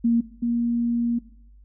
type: tone pair in turn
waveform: sine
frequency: 233.1 / 236.1 Hz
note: A#3 / A#3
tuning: 0 / +22 cents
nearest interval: unison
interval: 22 cents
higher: second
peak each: -16 / -20 dBFS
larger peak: first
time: 0.04-0.21 / 0.42-1.19 s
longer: second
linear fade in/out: 10 ms
effects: noise-tail reverb RT60 0.7 s tail -18 dB re dry + added 50 Hz sine -47 dBFS peak until 1.64 s